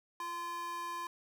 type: tone with high-pass filter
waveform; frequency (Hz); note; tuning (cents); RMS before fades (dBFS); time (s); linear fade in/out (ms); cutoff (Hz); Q
square; 344.1; F4; -26; -40; 0.2-1.07; 2; 860; 8.1
effects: none